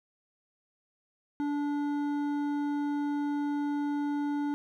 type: tone with hard clipping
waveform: sine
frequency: 290 Hz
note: D4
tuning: 22 cents flat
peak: -30 dBFS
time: 1.4-4.54 s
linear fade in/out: 0 ms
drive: 9 dB
effects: none